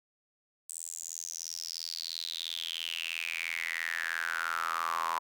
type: tone with high-pass filter sweep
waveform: sawtooth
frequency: 83 Hz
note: E2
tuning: 12 cents sharp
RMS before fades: -36 dBFS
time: 0.69-5.19 s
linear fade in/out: 5 ms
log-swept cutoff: 8300 to 1000 Hz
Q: 8.1
effects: none